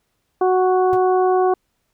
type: harmonic tone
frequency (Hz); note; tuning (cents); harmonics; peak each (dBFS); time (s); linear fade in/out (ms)
370; F#4; 0; 1 / 2 / 3 / 4; -15 / -18 / -25 / -35; 0.41-1.54; 5
type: tone with exponential decay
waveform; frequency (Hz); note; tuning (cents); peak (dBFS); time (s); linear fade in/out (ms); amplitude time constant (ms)
45% pulse; 120; B2; -49; -25; 0.93-1.01; 0; 17
effects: pink hiss -70 dBFS RMS until 1.93 s